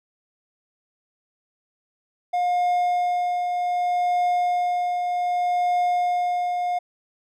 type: tone with tremolo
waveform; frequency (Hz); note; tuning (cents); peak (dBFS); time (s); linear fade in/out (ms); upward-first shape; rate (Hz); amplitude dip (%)
triangle; 713; F5; +36; -16; 2.33-6.79; 10; triangle; 0.65; 40
effects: none